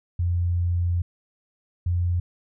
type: tone pair in turn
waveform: sine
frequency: 87.31 / 87.82 Hz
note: F2 / F2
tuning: 0 / +10 cents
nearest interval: unison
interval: 10 cents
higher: second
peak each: -20 / -20 dBFS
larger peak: neither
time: 0.19-1.02 / 1.86-2.2 s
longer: first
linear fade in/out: 5 ms
effects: none